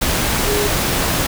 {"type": "tone in noise", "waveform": "sine", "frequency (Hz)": 412.1, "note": "G#4", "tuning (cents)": -13, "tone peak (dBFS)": -18, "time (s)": [0.47, 0.68], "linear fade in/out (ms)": 10, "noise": "pink", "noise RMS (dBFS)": -18, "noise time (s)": [0.01, 1.27], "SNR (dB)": -3, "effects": []}